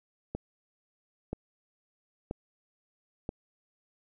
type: click train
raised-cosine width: 2 ms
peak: -20 dBFS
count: 4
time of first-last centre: 0.35-3.291 s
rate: 1.02 Hz
effects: none